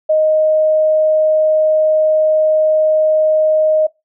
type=tone; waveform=sine; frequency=622.3 Hz; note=D#5; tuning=in tune; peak=-9 dBFS; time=0.09-3.87 s; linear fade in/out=10 ms; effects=noise-tail reverb RT60 0.2 s tail -21 dB re dry